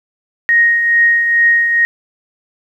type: tone with tremolo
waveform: sine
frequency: 1870 Hz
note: A#6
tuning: 5 cents sharp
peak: -6 dBFS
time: 0.49-1.85 s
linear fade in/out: 0 ms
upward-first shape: triangle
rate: 2.3 Hz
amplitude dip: 50%
effects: 8-bit